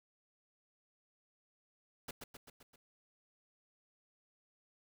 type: noise with echo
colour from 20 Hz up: pink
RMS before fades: -44 dBFS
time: 2.08-2.11 s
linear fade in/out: 5 ms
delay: 130 ms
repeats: 5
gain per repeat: -4 dB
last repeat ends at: 2.76 s
effects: none